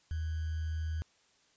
sine tone with sample-and-hold, 79.5 Hz, D#2, 38 cents sharp, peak -32 dBFS, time 0.11-1.02 s, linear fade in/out 0 ms, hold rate 1575 Hz, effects white hiss -68 dBFS RMS until 1.56 s + resampled to 16000 Hz

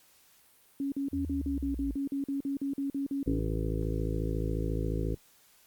sine tone bursts, 277.2 Hz, C#4, in tune, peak -29 dBFS, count 16, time 0.8-3.395 s, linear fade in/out 2 ms, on 120 ms, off 45 ms
sine linear sweep, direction down, 84.5 to 52.9 Hz, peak -34 dBFS, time 1.11-1.97 s, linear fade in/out 50 ms
harmonic tone, 54.2 Hz, A1, 25 cents flat, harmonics 1 / 2 / 3 / 5 / 6 / 7 / 8 / 9, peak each -32 / -35 / -37 / -39 / -40 / -40 / -41 / -42 dBFS, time 3.26-5.15 s, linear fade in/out 10 ms
effects white hiss -62 dBFS RMS until 5.66 s + Opus 48 kbps

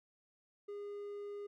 triangle tone, 408.6 Hz, G#4, 28 cents flat, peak -40 dBFS, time 0.68-1.47 s, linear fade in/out 10 ms, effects none

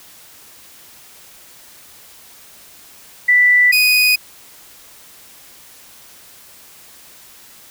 sine / 30% pulse tone pair in turn, 1975.5 / 2489 Hz, B6 / D#7, 0 / 0 cents, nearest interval major third, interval 400 cents, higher second, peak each -8 / -8 dBFS, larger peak neither, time 3.28-3.72 / 3.72-4.16 s, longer neither, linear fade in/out 10 ms, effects white hiss -43 dBFS RMS until 7.7 s

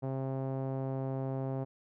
sawtooth tone with low-pass filter, 133.3 Hz, C3, 33 cents sharp, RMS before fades -35 dBFS, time 0.02-1.65 s, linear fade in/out 20 ms, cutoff 690 Hz, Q 1.6, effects none

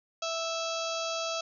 harmonic tone, 658 Hz, E5, 3 cents flat, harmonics 1 / 2 / 4 / 5 / 6 / 7 / 8 / 9 / 10, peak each -34 / -37 / -40 / -41 / -42 / -42 / -43 / -44 / -44 dBFS, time 0.22-1.41 s, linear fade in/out 5 ms, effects none

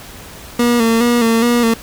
30% pulse tone with vibrato, 233.6 Hz, A#3, 4 cents sharp, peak -8 dBFS, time 0.59-1.74 s, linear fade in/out 5 ms, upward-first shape square, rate 2.4 Hz, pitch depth 44 cents each way, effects pink hiss -35 dBFS RMS until 1.82 s

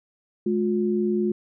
sine tone pair together, 212.2 / 357.1 Hz, G#3 / F4, +38 / +39 cents, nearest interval major sixth, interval 901 cents, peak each -23 dBFS, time 0.46-1.32 s, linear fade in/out 5 ms, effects none

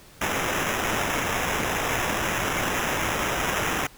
blue noise with sample-and-hold, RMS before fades -26 dBFS, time 0.21-3.87 s, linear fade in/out 5 ms, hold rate 4410 Hz, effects pink hiss -50 dBFS RMS until 3.97 s

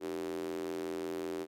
square tone with high-pass filter, 42.68 Hz, F1, 39 cents flat, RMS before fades -38 dBFS, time 0-1.47 s, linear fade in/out 50 ms, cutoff 350 Hz, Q 6.8, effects AAC 64 kbps

